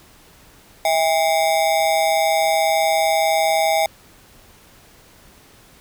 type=ring-modulated tone; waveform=square; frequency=727 Hz; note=F#5; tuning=31 cents flat; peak=-13 dBFS; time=0.85-3.86 s; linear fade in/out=2 ms; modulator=79.9 Hz; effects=pink hiss -49 dBFS RMS until 5.8 s